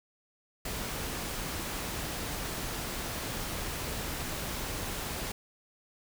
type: noise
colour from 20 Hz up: pink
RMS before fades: -36 dBFS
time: 0.65-5.32 s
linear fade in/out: 5 ms
effects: none